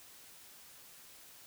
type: silence
effects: white hiss -56 dBFS RMS until 1.46 s